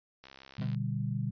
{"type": "click train", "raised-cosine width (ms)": 0.2, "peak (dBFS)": -32, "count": 35, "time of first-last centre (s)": [0.24, 0.747], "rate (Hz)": 67.1}
{"type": "chord", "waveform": "sine", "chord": "G major", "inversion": "first", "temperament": "equal with one note detuned", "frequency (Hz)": [121.07, 146.83, 196], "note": ["B2", "D3", "G3"], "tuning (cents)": [-34, 0, 0], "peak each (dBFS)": [-33, -35, -36], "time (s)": [0.58, 1.31], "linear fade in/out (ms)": 10}
{"type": "tone with exponential decay", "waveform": "30% pulse", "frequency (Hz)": 126.6, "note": "B2", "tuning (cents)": 43, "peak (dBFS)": -33, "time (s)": [0.61, 0.77], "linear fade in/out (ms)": 5, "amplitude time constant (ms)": 34}
{"effects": ["resampled to 11025 Hz"]}